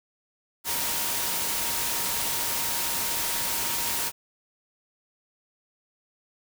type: tone in noise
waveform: sine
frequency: 936 Hz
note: A#5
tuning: 7 cents sharp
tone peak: -39 dBFS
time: 0.64-4.12 s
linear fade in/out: 50 ms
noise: white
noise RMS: -28 dBFS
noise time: 0.64-4.12 s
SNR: -14 dB
effects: none